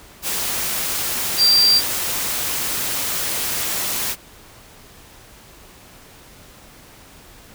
sine tone in noise, 4715 Hz, D8, 6 cents sharp, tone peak -11 dBFS, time 1.37-1.82 s, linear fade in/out 50 ms, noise white, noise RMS -23 dBFS, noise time 0.22-4.16 s, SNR +9 dB, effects pink hiss -45 dBFS RMS until 7.54 s

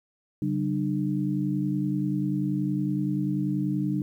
sine tone cluster, 140.6 / 191.1 / 300.9 Hz, C#3 / G3 / D4, +25 / -44 / +42 cents, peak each -29 / -28 / -28 dBFS, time 0.42-4.02 s, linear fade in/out 2 ms, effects 10-bit

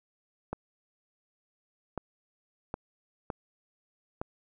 clicks, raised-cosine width 1 ms, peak -19 dBFS, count 5, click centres 0.53 / 1.977 / 2.741 / 3.302 / 4.215 s, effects none

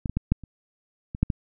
clicks, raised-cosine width 5 ms, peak -14 / -18 / -11 / -7 / -28 / -20 / -7 / -12 dBFS, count 8, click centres 0.058 / 0.096 / 0.17 / 0.32 / 0.437 / 1.149 / 1.23 / 1.302 s, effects none

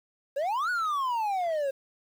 triangle exponential two-way sweep, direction up then down, 531 to 1492 to 531 Hz, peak -24 dBFS, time 0.36-1.71 s, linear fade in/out 10 ms, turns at 0.7 s, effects 9-bit

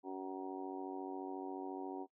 harmonic tone, 94.2 Hz, F#2, 32 cents sharp, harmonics 3 / 4 / 5 / 6 / 7 / 8 / 9 / 10, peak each -45 / -45 / -55 / -58 / -59 / -48 / -61 / -51 dBFS, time 0.03-2.07 s, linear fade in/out 50 ms, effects noise-tail reverb RT60 0.1 s tail -21 dB re dry

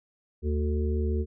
harmonic tone with a mistuned harmonic, 74.5 Hz, D2, 25 cents sharp, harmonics 1 / 3 / 5 / 6, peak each -25 / -34 / -33 / -37 dBFS, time 0.42-1.26 s, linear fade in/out 50 ms, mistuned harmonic 1, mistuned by +46 cents, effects none

